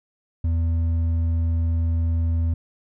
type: tone with hard clipping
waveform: sine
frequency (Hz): 82.8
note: E2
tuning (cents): +8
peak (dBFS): -20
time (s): 0.44-2.54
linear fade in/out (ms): 5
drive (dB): 4
effects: none